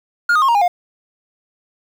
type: tone with pitch steps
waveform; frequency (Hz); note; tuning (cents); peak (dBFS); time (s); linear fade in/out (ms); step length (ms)
triangle; 1420 / 1236.2 / 1076.2 / 936.9 / 815.6 / 710; F6 / D#6 / C6 / A#5 / G#5 / F5; +28 / -12 / +48 / +8 / -32 / +28; -9; 0.29-0.68; 5; 65
effects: 7-bit